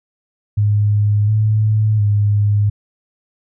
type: tone with pitch steps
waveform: sine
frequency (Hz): 104 / 107.7 / 103.3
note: G#2 / A2 / G#2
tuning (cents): +3 / -37 / -9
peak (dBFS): -11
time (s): 0.57-2.7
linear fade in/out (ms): 10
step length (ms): 710
effects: none